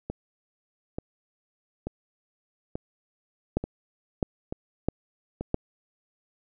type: two click trains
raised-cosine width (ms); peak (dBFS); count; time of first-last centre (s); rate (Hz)
2; -18 / -10; 7 / 4; 0.1-5.41 / 3.57-5.544; 1.13 / 1.52
effects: none